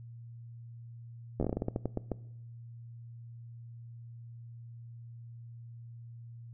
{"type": "slowing click train", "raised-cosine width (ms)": 2, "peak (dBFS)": -18, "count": 14, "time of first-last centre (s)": [1.4, 2.117], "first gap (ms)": 12, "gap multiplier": 1.23, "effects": ["noise-tail reverb RT60 0.8 s tail -20 dB re dry", "added 117 Hz sine -45 dBFS peak until 6.53 s"]}